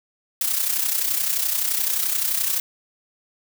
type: noise with amplitude modulation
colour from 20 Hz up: blue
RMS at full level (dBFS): -20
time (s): 0.41-2.6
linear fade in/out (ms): 2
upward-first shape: sine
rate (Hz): 31.6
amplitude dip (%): 60
effects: none